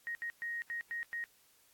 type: tone bursts at uneven times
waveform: sine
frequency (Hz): 1874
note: A#6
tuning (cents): +9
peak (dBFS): -36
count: 6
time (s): 0.07-0.15 / 0.22-0.3 / 0.42-0.62 / 0.7-0.81 / 0.91-1.03 / 1.13-1.24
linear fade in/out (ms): 0
effects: white hiss -67 dBFS RMS until 1.73 s + AAC 64 kbps